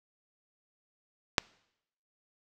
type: click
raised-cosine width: 0.2 ms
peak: -4 dBFS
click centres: 1.382 s
effects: noise-tail reverb RT60 0.8 s tail -25 dB re dry